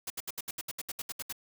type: noise bursts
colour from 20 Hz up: white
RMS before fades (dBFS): -37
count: 13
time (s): 0.07-1.326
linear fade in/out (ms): 5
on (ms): 32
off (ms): 70
effects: none